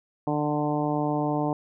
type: harmonic tone with a mistuned harmonic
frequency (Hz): 148.7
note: D3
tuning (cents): +22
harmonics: 1 / 2 / 3 / 4 / 5 / 6 / 7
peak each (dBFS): -30 / -27 / -33 / -32 / -31 / -33 / -38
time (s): 0.27-1.53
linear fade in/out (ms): 2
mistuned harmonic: 1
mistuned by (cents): +18
effects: none